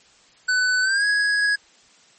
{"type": "tone with pitch glide", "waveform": "square", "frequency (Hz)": [1500, 1664.4], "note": ["F#6", "G#6"], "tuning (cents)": [23, 3], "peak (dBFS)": -18, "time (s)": [0.48, 1.56], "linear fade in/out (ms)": 10, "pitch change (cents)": 180, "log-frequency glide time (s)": [0.81, 1.05], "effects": ["white hiss -54 dBFS RMS until 2.18 s", "MP3 32 kbps"]}